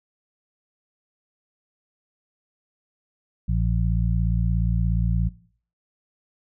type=harmonic tone; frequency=57 Hz; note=A#1; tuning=38 cents flat; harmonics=1 / 2 / 3; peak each=-22 / -25 / -27 dBFS; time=3.48-5.29 s; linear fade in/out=10 ms; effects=noise-tail reverb RT60 0.5 s tail -18 dB re dry